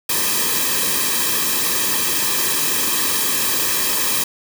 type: noise with comb filter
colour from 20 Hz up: white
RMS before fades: -19 dBFS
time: 0.09-4.24 s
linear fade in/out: 5 ms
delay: 1.4 ms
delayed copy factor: -0.9
effects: none